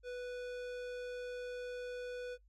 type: tone with low-pass filter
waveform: square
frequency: 493.9 Hz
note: B4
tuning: in tune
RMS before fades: -43 dBFS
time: 0.03-2.38 s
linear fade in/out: 50 ms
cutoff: 5300 Hz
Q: 0.5
effects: noise-tail reverb RT60 0.1 s tail -20 dB re dry + added 50 Hz sine -63 dBFS peak until 2.48 s